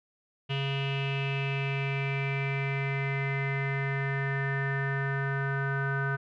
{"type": "tone with low-pass filter sweep", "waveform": "square", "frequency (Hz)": 137.6, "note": "C#3", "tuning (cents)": -12, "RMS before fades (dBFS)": -30, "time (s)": [0.49, 6.17], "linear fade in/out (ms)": 20, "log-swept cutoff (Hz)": [2900, 1500], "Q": 7.7, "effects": []}